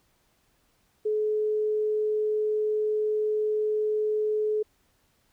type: tone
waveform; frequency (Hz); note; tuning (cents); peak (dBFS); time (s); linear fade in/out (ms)
sine; 427.2; G#4; +49; -23; 1.05-4.63; 10
effects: pink hiss -68 dBFS RMS until 5.32 s